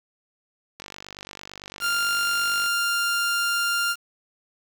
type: click train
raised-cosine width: 0.2 ms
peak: -20 dBFS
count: 92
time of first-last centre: 0.8-2.661 s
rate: 48.9 Hz
type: tone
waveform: sawtooth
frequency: 1396.9 Hz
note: F6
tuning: in tune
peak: -18 dBFS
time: 1.8-3.96 s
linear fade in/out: 50 ms
effects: 7-bit